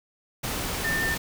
sine tone in noise, 1797 Hz, A6, 36 cents sharp, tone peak -25 dBFS, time 0.84-1.15 s, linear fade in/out 10 ms, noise pink, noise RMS -30 dBFS, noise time 0.43-1.18 s, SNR +2 dB, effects none

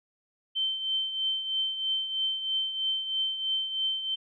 sine tone with tremolo, 3100 Hz, G7, 20 cents flat, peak -24 dBFS, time 0.55-4.16 s, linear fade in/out 20 ms, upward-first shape triangle, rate 3.1 Hz, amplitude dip 65%, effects none

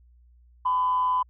sine tone with amplitude modulation, 1007 Hz, B5, 33 cents sharp, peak -18 dBFS, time 0.65-1.23 s, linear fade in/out 10 ms, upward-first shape sine, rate 178 Hz, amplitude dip 40%, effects tanh soft clip ceiling -15 dBFS + added 60 Hz sine -53 dBFS peak until 1.29 s

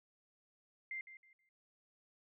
sine tone with echo, 2093 Hz, C7, in tune, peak -40 dBFS, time 0.91-1.01 s, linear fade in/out 2 ms, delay 160 ms, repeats 3, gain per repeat -12 dB, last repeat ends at 1.49 s, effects none

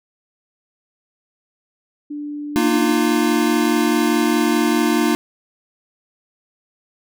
sine tone with pitch glide, 293.7 to 289.5 Hz, D4 to D4, 0 to -25 cents, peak -25 dBFS, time 2.1-2.93 s, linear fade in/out 10 ms, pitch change -25 cents, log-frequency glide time 2.76-2.82 s
square chord, Bb suspended fourth, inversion none, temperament equal with one note detuned, 233.1 / 304.4 / 349.2 Hz, Bb3 / Eb4 / F4, 0 / -38 / 0 cents, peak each -20 / -19 / -21 dBFS, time 2.56-5.15 s, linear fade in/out 0 ms
effects none

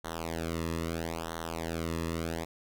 sawtooth tone with flanger, 82.5 Hz, E2, 2 cents sharp, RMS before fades -35 dBFS, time 0.04-2.45 s, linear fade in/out 10 ms, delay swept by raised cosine 0.4 to 1.34 ms, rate 0.76 Hz, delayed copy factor -0.95, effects none

